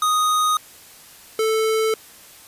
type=tone pair in turn; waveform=square; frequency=1244.5 / 440 Hz; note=D#6 / A4; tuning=0 / 0 cents; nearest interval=octave + tritone; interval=1800 cents; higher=first; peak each=-17 / -18 dBFS; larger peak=first; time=0.02-0.57 / 1.39-1.94 s; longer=neither; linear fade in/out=2 ms; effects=white hiss -45 dBFS RMS until 2.47 s + resampled to 32000 Hz